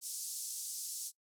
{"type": "band-pass noise", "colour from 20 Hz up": "white", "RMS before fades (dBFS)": -42, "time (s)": [0.01, 1.12], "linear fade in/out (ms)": 50, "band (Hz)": [5200, 11000], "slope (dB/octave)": 24, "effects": ["noise-tail reverb RT60 0.1 s tail -21 dB re dry"]}